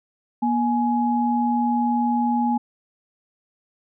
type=tone pair together; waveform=sine; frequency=239.3 / 838.6 Hz; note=A#3 / G#5; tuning=+46 / +17 cents; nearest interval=octave + minor seventh; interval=2171 cents; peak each=-20 / -22 dBFS; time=0.42-2.58 s; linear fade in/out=10 ms; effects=none